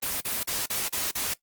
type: noise bursts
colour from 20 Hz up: white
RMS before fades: -29 dBFS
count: 6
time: 0.02-1.34 s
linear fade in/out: 10 ms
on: 190 ms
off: 36 ms
effects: noise-tail reverb RT60 0.1 s tail -18 dB re dry + Opus 24 kbps